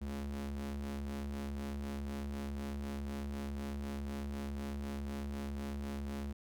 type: ring-modulated tone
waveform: 45% pulse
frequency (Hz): 70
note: C#2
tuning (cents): +18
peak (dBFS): -35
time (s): 0.01-6.33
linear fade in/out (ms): 10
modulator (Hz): 142
effects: none

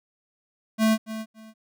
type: tone with echo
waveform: square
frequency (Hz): 220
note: A3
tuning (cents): 0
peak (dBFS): -18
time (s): 0.78-0.98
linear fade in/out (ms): 50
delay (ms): 280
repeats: 2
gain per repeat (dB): -13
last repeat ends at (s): 1.54
effects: none

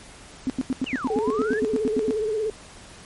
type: tone bursts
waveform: sine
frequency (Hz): 260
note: C4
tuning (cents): -11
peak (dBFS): -20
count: 15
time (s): 0.47-2.108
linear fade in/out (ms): 0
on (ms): 28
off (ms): 87
type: exponential two-way sweep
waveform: sine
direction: down then up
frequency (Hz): 3076 to 747 to 1795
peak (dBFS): -29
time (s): 0.86-1.6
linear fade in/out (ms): 10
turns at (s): 1.11
type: tone with vibrato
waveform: sine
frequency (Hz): 431.5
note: A4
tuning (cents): -34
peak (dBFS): -22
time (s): 1.1-2.5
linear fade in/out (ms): 2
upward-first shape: triangle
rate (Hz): 17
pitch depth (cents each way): 79
effects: pink hiss -45 dBFS RMS until 3.05 s + MP3 48 kbps

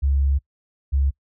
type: tone pair in turn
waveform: sine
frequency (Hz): 69.1 / 68.79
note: C#2 / C#2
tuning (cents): -5 / -13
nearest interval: unison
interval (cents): 8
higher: first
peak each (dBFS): -16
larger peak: neither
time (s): 0.02-0.39 / 0.92-1.11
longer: first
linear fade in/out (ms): 20
effects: noise-tail reverb RT60 0.1 s tail -24 dB re dry

